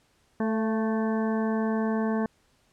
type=harmonic tone with a mistuned harmonic; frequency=220 Hz; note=A3; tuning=in tune; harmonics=1 / 2 / 3 / 4 / 5 / 7 / 8; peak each=-25 / -31 / -35 / -37 / -39 / -42 / -43 dBFS; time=0.4-2.26 s; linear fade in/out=2 ms; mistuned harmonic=3; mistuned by=+30 cents; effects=pink hiss -66 dBFS RMS until 2.72 s + low-pass 10000 Hz 12 dB/octave